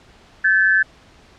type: tone pair together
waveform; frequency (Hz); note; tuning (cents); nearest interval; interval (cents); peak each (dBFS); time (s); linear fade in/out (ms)
sine; 1541.3 / 1730; G6 / A6; -30 / -30; major second; 200; -15; 0.44-0.83; 10
effects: pink hiss -49 dBFS RMS until 1.38 s + low-pass 5000 Hz 12 dB/octave